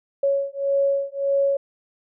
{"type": "beating tone pair", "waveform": "sine", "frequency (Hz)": [554.4, 556.1], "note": ["C#5", "C#5"], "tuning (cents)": [0, 5], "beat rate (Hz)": 1.7, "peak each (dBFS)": -22, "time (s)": [0.23, 1.57], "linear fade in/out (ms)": 5, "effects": []}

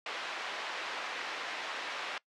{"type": "band-pass noise", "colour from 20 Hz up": "white", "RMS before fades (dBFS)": -39, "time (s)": [0.06, 2.18], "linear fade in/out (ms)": 2, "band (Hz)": [530, 2600], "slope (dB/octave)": 12, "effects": ["noise-tail reverb RT60 0.1 s tail -22 dB re dry", "low-pass 6000 Hz 12 dB/octave"]}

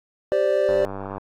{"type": "chord", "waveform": "triangle", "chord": "G suspended fourth", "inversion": "none", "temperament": "equal", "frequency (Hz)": [392, 523.3, 587.3], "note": ["G4", "C5", "D5"], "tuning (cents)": [0, 0, 0], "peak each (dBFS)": [-22, -21, -18], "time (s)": [0.32, 0.85], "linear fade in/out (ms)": 0}
{"type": "click train", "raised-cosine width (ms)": 1, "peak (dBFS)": -18, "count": 49, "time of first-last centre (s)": [0.69, 1.18], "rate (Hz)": 97.9}
{"effects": ["AAC 48 kbps"]}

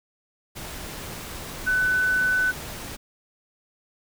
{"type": "tone in noise", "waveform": "sine", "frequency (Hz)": 1500, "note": "F#6", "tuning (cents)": 23, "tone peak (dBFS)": -19, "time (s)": [1.66, 2.52], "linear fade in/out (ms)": 20, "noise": "pink", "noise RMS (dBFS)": -36, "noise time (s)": [0.55, 2.97], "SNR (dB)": 14, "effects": []}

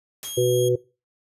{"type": "noise with exponential decay", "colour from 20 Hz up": "white", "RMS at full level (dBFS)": -34, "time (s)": [0.23, 0.5], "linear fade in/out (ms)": 0, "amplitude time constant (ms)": 57}
{"type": "tone", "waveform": "15% pulse", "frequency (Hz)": 3263, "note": "G#7", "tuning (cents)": -31, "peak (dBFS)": -24, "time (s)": [0.24, 0.69], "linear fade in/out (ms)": 10}
{"type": "harmonic tone", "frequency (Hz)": 123.47, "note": "B2", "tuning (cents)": 0, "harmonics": [1, 3, 4], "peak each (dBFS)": [-25, -19, -21], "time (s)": [0.37, 0.76], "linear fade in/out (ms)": 10}
{"effects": ["noise-tail reverb RT60 0.3 s tail -21 dB re dry", "resampled to 32000 Hz"]}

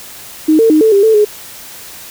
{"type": "tone with pitch steps", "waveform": "sine", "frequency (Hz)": [311.6, 450.5, 309, 441, 398.5, 442, 419.4], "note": ["D#4", "A4", "D#4", "A4", "G4", "A4", "G#4"], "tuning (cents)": [3, 41, -12, 4, 28, 8, 17], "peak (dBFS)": -5, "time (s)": [0.48, 1.25], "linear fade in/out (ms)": 10, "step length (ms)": 110, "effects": ["white hiss -32 dBFS RMS until 2.1 s"]}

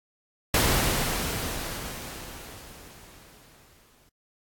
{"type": "noise with exponential decay", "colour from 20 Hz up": "pink", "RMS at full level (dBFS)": -21, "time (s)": [0.54, 4.09], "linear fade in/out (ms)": 2, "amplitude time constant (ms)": 770, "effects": ["AAC 64 kbps"]}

